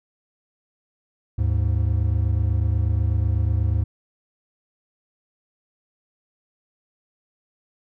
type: tone pair together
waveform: triangle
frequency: 75.68 / 103.83 Hz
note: D#2 / G#2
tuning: -47 / 0 cents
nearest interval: perfect fourth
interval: 547 cents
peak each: -19 dBFS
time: 1.38-3.84 s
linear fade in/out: 10 ms
effects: none